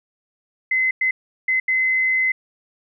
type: tone bursts at uneven times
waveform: sine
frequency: 2047 Hz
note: C7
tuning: 38 cents flat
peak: -16 dBFS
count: 4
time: 0.71-0.91 / 1.01-1.11 / 1.48-1.6 / 1.68-2.32 s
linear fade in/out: 5 ms
effects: none